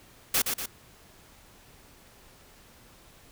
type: noise with echo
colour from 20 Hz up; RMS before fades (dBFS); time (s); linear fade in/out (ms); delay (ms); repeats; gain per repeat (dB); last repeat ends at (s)
white; -24; 0.34-0.42; 5; 120; 2; -5; 0.66
effects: pink hiss -55 dBFS RMS until 3.31 s